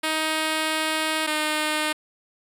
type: tone pair in turn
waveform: 5% pulse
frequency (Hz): 314.1 / 306.2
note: D#4 / D#4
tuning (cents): +16 / -28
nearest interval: unison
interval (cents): 44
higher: first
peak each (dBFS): -11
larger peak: neither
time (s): 0.03-1.27 / 1.27-1.93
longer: first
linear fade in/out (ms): 10
effects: resampled to 32000 Hz